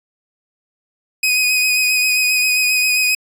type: tone with vibrato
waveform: sawtooth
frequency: 2502 Hz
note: D#7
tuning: 9 cents sharp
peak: -10 dBFS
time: 1.23-3.15 s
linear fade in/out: 5 ms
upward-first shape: sine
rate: 7.5 Hz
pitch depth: 22 cents each way
effects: resampled to 32000 Hz